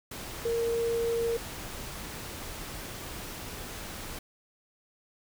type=tone in noise; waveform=sine; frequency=464 Hz; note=A#4; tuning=8 cents flat; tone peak=-26 dBFS; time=0.45-1.37 s; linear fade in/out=5 ms; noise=pink; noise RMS=-40 dBFS; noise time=0.11-4.19 s; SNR=+11 dB; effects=none